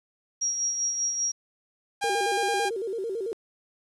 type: tone with tremolo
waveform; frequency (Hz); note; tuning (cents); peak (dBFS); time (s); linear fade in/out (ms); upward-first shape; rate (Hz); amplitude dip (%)
sine; 5660; F8; +22; -23; 0.41-1.32; 10; sine; 5.1; 45
type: tone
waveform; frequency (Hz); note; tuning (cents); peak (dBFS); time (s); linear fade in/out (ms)
sawtooth; 806; G5; +48; -21; 2.01-2.7; 20
type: tone with vibrato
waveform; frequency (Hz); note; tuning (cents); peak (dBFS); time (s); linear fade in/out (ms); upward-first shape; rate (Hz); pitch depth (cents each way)
sine; 420.3; G#4; +21; -28; 2.04-3.33; 0; square; 9; 160
effects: resampled to 24000 Hz + 9-bit